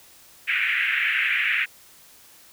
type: band-pass noise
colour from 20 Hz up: white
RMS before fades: -23 dBFS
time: 0.47-1.66 s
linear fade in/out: 20 ms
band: 1600 to 2600 Hz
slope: 48 dB/octave
effects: white hiss -51 dBFS RMS until 2.52 s